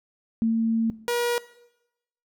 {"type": "tone pair in turn", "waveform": ["sine", "sawtooth"], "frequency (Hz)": [226.1, 479.1], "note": ["A3", "A#4"], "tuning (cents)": [47, 47], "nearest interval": "octave + minor second", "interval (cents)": 1300, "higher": "second", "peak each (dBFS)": -19, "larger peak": "neither", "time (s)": [[0.42, 0.9], [1.08, 1.38]], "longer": "first", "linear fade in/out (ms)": 0, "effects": ["noise-tail reverb RT60 0.9 s tail -19 dB re dry"]}